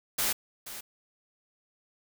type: noise with echo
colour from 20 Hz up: white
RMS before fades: -28 dBFS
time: 0.18-0.33 s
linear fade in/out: 10 ms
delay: 480 ms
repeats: 1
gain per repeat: -13 dB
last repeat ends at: 0.81 s
effects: none